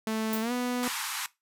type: tone with pitch glide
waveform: sawtooth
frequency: 220 to 246.9 Hz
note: A3 to B3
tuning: 0 to 0 cents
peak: -24 dBFS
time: 0.07-0.88 s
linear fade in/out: 2 ms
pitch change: +200 cents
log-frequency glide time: 0.41-0.52 s
type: noise with exponential decay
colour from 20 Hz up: violet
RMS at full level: -31 dBFS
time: 0.33-0.5 s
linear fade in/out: 1 ms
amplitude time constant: 36 ms
type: band-pass noise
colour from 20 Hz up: pink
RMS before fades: -34 dBFS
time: 0.83-1.26 s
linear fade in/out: 0 ms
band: 830 to 14000 Hz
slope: 96 dB/octave
effects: noise-tail reverb RT60 0.2 s tail -19 dB re dry